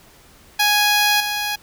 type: tone with level steps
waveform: 10% pulse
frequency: 830.6 Hz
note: G#5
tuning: in tune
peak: -6 / -13 dBFS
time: 0.59-1.56 s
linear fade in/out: 10 ms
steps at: 1.2 s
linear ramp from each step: 5 ms
effects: pink hiss -49 dBFS RMS until 1.62 s